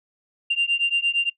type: beating tone pair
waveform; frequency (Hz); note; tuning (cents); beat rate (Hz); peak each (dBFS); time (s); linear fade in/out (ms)
sine; 2780 / 2788.7; F7 / F7; -9 / -3; 8.7; -21; 0.5-1.3; 10
effects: noise-tail reverb RT60 0.1 s tail -24 dB re dry + tanh soft clip ceiling -13 dBFS